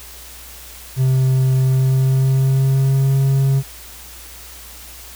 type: tone with pitch glide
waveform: triangle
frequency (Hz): 130.81 to 135.74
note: C3 to C#3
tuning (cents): 0 to -36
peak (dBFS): -10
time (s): 0.96-3.63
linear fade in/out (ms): 50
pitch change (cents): +64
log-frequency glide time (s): 1.63-3.15
effects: added 60 Hz sine -41 dBFS peak until 5.15 s + white hiss -38 dBFS RMS until 5.15 s